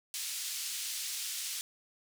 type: band-pass noise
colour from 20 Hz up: white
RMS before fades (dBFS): -38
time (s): 0.14-1.61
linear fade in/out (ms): 0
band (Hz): 3000 to 9100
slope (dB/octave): 12
effects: none